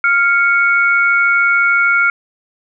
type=tone pair together; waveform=sine; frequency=1396.6 / 2217 Hz; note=F6 / C#7; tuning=0 / 0 cents; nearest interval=minor sixth; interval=800 cents; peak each=-11 / -14 dBFS; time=0.04-2.1 s; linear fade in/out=2 ms; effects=none